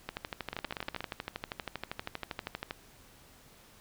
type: two click trains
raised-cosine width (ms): 0.3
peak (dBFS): -20 / -19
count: 9 / 34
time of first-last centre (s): 0.53-1.006 / 0.09-2.709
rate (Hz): 16.8 / 12.6
effects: pink hiss -58 dBFS RMS until 3.8 s